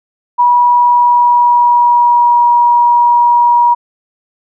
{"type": "tone with pitch glide", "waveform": "sine", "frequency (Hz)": [970, 957.2], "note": ["B5", "A#5"], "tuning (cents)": [-31, 46], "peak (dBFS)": -5, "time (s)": [0.38, 3.75], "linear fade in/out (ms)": 20, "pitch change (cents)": -23, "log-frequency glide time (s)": [0.57, 2.43], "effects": []}